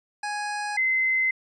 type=tone pair in turn; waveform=25% pulse / sine; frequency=830.6 / 2058 Hz; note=G#5 / C7; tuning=0 / -29 cents; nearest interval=octave + major third; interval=1571 cents; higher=second; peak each=-24 / -20 dBFS; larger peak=second; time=0.23-0.77 / 0.77-1.31 s; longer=neither; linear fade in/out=5 ms; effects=resampled to 22050 Hz